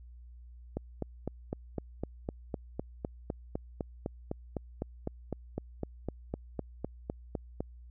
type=click train; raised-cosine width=2 ms; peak=-20 dBFS; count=28; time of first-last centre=0.77-7.605 s; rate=3.95 Hz; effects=added 60 Hz sine -48 dBFS peak until 7.9 s